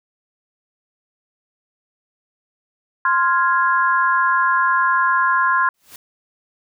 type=chord; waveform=sine; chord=F minor; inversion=second; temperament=equal; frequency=1046.5 / 1396.9 / 1661.2 Hz; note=C6 / F6 / Ab6; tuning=0 / 0 / 0 cents; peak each=-16 / -20 / -20 dBFS; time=3.05-5.69 s; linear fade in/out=2 ms
type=noise with exponential growth; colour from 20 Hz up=white; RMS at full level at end=-36 dBFS; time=5.74-5.96 s; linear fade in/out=2 ms; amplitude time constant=47 ms
effects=none